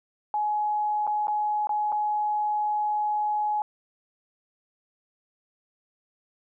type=tone with dropouts; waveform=sine; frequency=842 Hz; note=G#5; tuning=24 cents sharp; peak=-23 dBFS; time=0.34-3.62 s; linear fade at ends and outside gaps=1 ms; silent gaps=1.068-1.075 / 1.271-1.281 / 1.671-1.693 / 1.92-1.925 s; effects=none